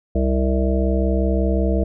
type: harmonic tone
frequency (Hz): 65.41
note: C2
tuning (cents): 0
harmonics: 1 / 3 / 5 / 7 / 9 / 10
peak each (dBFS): -18 / -23 / -25 / -26 / -28 / -28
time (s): 0.15-1.84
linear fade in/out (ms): 5
effects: none